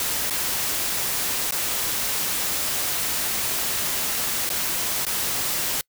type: noise with dropouts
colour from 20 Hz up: white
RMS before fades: -25 dBFS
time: 0-5.81 s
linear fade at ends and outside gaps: 1 ms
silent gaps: 0.299-0.307 / 1.509-1.522 / 4.491-4.501 / 5.051-5.066 s
effects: noise-tail reverb RT60 0.1 s tail -26 dB re dry